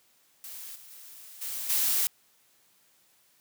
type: noise with level steps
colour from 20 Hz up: blue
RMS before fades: -42 / -50 / -48 / -35 / -26 dBFS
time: 0.44-2.07 s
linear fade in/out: 0 ms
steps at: 0.75 / 0.9 / 1.41 / 1.69 s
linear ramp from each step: 10 ms
effects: white hiss -65 dBFS RMS until 3.4 s + high-pass 80 Hz 12 dB/octave